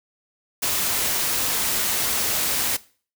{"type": "noise", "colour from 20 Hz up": "white", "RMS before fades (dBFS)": -23, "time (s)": [0.62, 2.77], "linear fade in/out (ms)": 10, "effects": ["noise-tail reverb RT60 0.4 s tail -19 dB re dry"]}